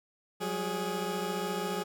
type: tone cluster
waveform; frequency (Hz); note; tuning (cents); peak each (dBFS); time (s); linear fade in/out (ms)
20% pulse; 181.1 / 195.5 / 416.3; F#3 / G3 / G#4; -37 / -4 / +4; -31 / -35 / -29; 0.4-1.84; 20
effects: none